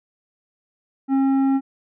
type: tone with tanh clipping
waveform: sine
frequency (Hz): 270.2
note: C#4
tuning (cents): -44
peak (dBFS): -17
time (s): 1.08-1.61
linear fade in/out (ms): 50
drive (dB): 9
effects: none